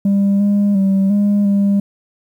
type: tone with pitch steps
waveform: sine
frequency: 198.9 / 203.1 / 193.9 / 203.9 / 200 Hz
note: G3 / G#3 / G3 / G#3 / G3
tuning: +25 / -38 / -19 / -32 / +35 cents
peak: -8 dBFS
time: 0.05-1.8 s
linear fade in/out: 5 ms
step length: 350 ms
effects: tanh soft clip ceiling -10 dBFS + 8-bit